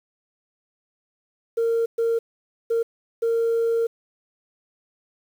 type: tone bursts at uneven times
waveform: sine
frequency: 460.3 Hz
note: A#4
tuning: 22 cents flat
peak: -17 dBFS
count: 4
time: 1.57-1.86 / 1.98-2.19 / 2.7-2.83 / 3.22-3.87 s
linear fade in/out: 10 ms
effects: tanh soft clip ceiling -16 dBFS + 8-bit